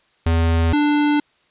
square tone pair in turn, 82.7 / 294.7 Hz, E2 / D4, +6 / +6 cents, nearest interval octave + minor seventh, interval 2200 cents, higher second, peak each -15 dBFS, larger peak neither, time 0.26-0.73 / 0.73-1.2 s, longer neither, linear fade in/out 5 ms, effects white hiss -60 dBFS RMS until 1.5 s + resampled to 8000 Hz

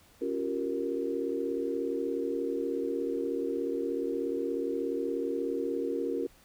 sine chord, G half-diminished seventh, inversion second, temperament equal with one note detuned, 277.2 / 349.2 / 385.9 / 466.2 Hz, Db4 / F4 / G4 / Bb4, 0 / 0 / -27 / 0 cents, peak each -35 / -35 / -36 / -33 dBFS, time 0.21-6.27 s, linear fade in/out 10 ms, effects pink hiss -60 dBFS RMS until 6.44 s

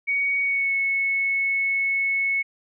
sine tone with pitch glide, 2241 to 2201 Hz, C#7 to C#7, +18 to -13 cents, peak -20 dBFS, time 0.07-2.43 s, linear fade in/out 20 ms, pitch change -31 cents, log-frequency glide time 0.41-0.73 s, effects none

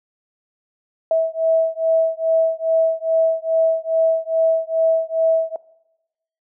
sine beating tone pair, 649 / 651.4 Hz, E5 / E5, -27 / -21 cents, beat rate 2.4 Hz, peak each -19 dBFS, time 1.11-5.56 s, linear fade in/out 2 ms, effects noise-tail reverb RT60 0.9 s tail -19 dB re dry

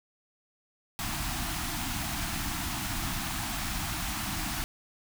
pink band-stop noise, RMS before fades -33 dBFS, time 0.99-4.64 s, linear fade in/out 0 ms, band 340 to 660 Hz, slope 96 dB/octave, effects none

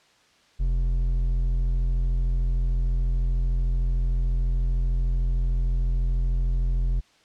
sine tone with hard clipping, 43.22 Hz, F1, 17 cents flat, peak -22 dBFS, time 0.59-7.01 s, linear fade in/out 20 ms, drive 6 dB, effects white hiss -59 dBFS RMS until 7.24 s + low-pass 5000 Hz 12 dB/octave

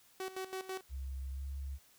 sawtooth tone with tremolo, 377.6 Hz, F#4, 35 cents sharp, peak -34 dBFS, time 0.2-0.81 s, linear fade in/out 2 ms, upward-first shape square, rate 6.1 Hz, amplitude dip 75%
sine tone with pitch glide, 66.6 to 68.59 Hz, C2 to C#2, +31 to -18 cents, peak -38 dBFS, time 0.89-1.79 s, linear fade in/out 50 ms, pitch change +51 cents, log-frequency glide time 1.31-1.42 s
effects white hiss -65 dBFS RMS until 1.98 s

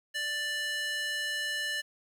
square tone with high-pass filter, 589 Hz, D5, 5 cents sharp, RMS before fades -33 dBFS, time 0.14-1.82 s, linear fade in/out 20 ms, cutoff 2100 Hz, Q 2.6, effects low-pass 12000 Hz 12 dB/octave + 10-bit

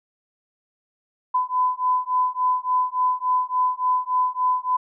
sine beating tone pair, 1005 / 1008.5 Hz, B5 / B5, +30 / +36 cents, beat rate 3.5 Hz, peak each -22 dBFS, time 1.34-4.77 s, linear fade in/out 10 ms, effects none

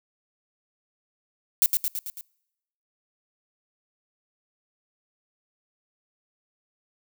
violet noise with echo, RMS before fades -18 dBFS, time 1.62-1.66 s, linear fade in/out 0 ms, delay 110 ms, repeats 5, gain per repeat -4 dB, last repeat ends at 2.21 s, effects noise-tail reverb RT60 0.9 s tail -26 dB re dry

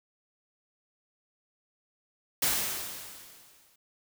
white noise with exponential decay, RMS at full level -25 dBFS, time 2.42-3.76 s, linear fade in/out 5 ms, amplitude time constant 290 ms, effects none

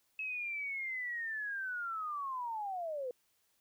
sine linear sweep, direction down, 2590 to 482.2 Hz, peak -36 dBFS, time 0.19-3.11 s, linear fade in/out 2 ms, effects white hiss -75 dBFS RMS until 3.6 s

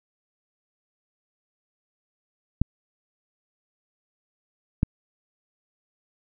clicks, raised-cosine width 5 ms, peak -7 dBFS, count 2, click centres 2.616 / 4.831 s, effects none

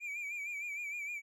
triangle tone with vibrato, 2349 Hz, D7, in tune, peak -36 dBFS, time 0-1.22 s, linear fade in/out 50 ms, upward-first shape sine, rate 6.5 Hz, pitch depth 67 cents each way, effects none

